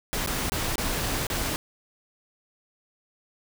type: noise with dropouts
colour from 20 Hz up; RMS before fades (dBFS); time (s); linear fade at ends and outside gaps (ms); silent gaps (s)
pink; -28; 0.13-1.56; 0; 0.262-0.273 / 0.497-0.52 / 0.756-0.781 / 1.268-1.301
effects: none